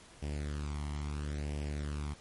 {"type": "tone with flanger", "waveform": "sawtooth", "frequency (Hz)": 73.42, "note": "D2", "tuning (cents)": 0, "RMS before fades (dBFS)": -37, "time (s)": [0.22, 2.14], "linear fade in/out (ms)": 10, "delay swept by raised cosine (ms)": [0.37, 0.98], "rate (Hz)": 0.74, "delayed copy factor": 0.75, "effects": ["pink hiss -56 dBFS RMS until 2.2 s", "MP3 48 kbps"]}